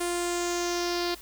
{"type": "tone with low-pass filter sweep", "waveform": "sawtooth", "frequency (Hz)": 349.2, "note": "F4", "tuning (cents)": 0, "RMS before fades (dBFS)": -29, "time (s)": [0, 1.15], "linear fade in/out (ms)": 10, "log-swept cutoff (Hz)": [9600, 4500], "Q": 4, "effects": ["added 50 Hz sine -51 dBFS peak until 1.21 s", "white hiss -48 dBFS RMS until 1.21 s"]}